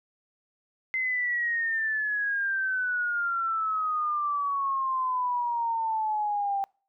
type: exponential sweep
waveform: sine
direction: down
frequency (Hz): 2069 to 784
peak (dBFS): -25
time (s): 0.94-6.64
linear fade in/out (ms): 0
effects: noise-tail reverb RT60 0.4 s tail -26 dB re dry